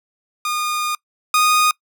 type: tone pair in turn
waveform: sawtooth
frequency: 1221 / 1236.6 Hz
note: D#6 / D#6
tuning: -33 / -11 cents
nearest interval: unison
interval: 22 cents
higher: second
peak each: -16 / -9 dBFS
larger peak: second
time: 0.45-0.95 / 1.34-1.71 s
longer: first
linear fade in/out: 2 ms
effects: noise-tail reverb RT60 0.1 s tail -24 dB re dry